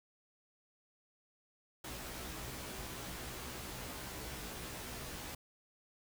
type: noise with comb filter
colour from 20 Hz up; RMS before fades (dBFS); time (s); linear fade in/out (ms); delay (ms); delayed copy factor
pink; -45; 1.84-5.35; 5; 16; +0.8
effects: none